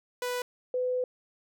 sawtooth / sine tone pair in turn, 493.9 / 502.8 Hz, B4 / B4, 0 / +31 cents, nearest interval unison, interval 31 cents, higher second, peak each -26 dBFS, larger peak neither, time 0.22-0.42 / 0.74-1.04 s, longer second, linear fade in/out 2 ms, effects none

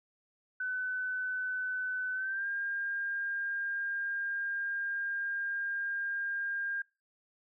sine tone with pitch glide, 1508 to 1606.9 Hz, F#6 to G6, +32 to +42 cents, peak -32 dBFS, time 0.6-6.82 s, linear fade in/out 5 ms, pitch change +110 cents, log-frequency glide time 2.13-2.47 s, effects noise-tail reverb RT60 0.3 s tail -24 dB re dry

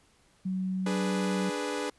sine tone with pitch glide, 187.1 to 188.62 Hz, F#3 to F#3, +20 to +34 cents, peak -28 dBFS, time 0.45-1.5 s, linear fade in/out 10 ms, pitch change +14 cents, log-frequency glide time 0.72-1.17 s
sawtooth chord, G# diminished, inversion second, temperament equal, 293.7 / 415.3 / 493.9 Hz, D4 / G#4 / B4, 0 / 0 / 0 cents, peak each -31 dBFS, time 0.86-1.9 s, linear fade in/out 5 ms
effects pink hiss -64 dBFS RMS until 1.98 s + resampled to 24000 Hz

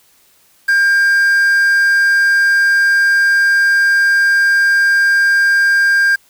triangle tone with quantisation, 1600 Hz, G6, 35 cents sharp, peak -7 dBFS, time 0.68-6.16 s, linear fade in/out 10 ms, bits 5, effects white hiss -52 dBFS RMS until 6.29 s

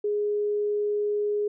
sine tone, 415.3 Hz, G#4, in tune, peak -23 dBFS, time 0.04-1.48 s, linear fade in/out 5 ms, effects none

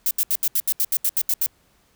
violet noise bursts, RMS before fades -20 dBFS, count 12, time 0.06-1.462 s, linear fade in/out 2 ms, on 49 ms, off 74 ms, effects pink hiss -61 dBFS RMS until 1.95 s

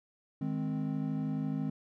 triangle chord, Ab major, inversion second, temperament equal, 155.56 / 207.7 / 261.6 Hz, Eb3 / Ab3 / C4, 0 / 0 / 0 cents, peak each -33 / -35 / -33 dBFS, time 0.41-1.7 s, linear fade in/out 5 ms, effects none

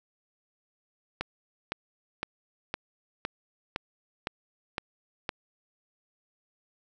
click train, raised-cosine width 0.3 ms, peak -14 dBFS, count 9, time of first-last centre 1.21-5.292 s, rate 1.96 Hz, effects none

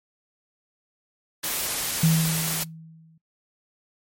white noise, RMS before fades -27 dBFS, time 1.43-2.64 s, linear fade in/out 10 ms
sine tone with exponential decay, 161.6 Hz, E3, 34 cents flat, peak -14 dBFS, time 2.03-3.18 s, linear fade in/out 5 ms, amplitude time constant 250 ms
effects noise-tail reverb RT60 0.2 s tail -26 dB re dry + MP3 64 kbps

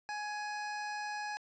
25% pulse tone, 836 Hz, G#5, 11 cents sharp, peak -33 dBFS, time 0.09-1.37 s, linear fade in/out 0 ms, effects resampled to 16000 Hz + 11-bit

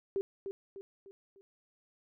sine tone with echo, 392 Hz, G4, in tune, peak -29 dBFS, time 0.16-0.21 s, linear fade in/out 0 ms, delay 300 ms, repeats 4, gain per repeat -7 dB, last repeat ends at 1.41 s, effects none

